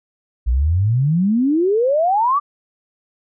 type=exponential sweep; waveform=sine; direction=up; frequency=55.8 to 1200 Hz; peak=-13 dBFS; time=0.46-2.4 s; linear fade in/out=20 ms; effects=none